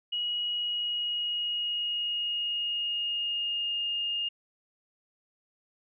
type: tone with pitch glide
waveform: sine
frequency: 2903 to 2833 Hz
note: F#7 to F7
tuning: -34 to +24 cents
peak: -28 dBFS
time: 0.12-4.29 s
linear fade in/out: 10 ms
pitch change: -42 cents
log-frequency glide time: 0.48-3.79 s
effects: none